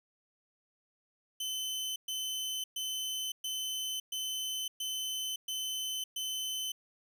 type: tone bursts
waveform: sawtooth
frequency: 3050 Hz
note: G7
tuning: 48 cents flat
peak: -31 dBFS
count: 8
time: 1.4-6.72 s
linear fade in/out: 5 ms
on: 560 ms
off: 120 ms
effects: none